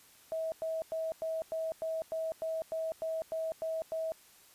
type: tone bursts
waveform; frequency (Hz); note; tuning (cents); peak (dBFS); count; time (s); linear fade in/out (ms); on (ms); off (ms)
sine; 645; E5; -38; -32; 13; 0.32-4.12; 0; 200; 100
effects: white hiss -60 dBFS RMS until 4.54 s + resampled to 32000 Hz